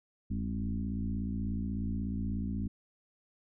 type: tone with frequency modulation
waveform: sine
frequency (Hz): 140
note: C#3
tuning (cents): +18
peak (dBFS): -31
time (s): 0.3-2.68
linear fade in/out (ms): 10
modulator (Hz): 56.5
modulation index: 2.1
effects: none